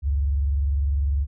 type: tone with vibrato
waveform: sine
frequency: 69.9 Hz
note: C#2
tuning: 15 cents sharp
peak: -19 dBFS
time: 0.02-1.27 s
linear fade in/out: 50 ms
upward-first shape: triangle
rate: 20 Hz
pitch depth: 290 cents each way
effects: none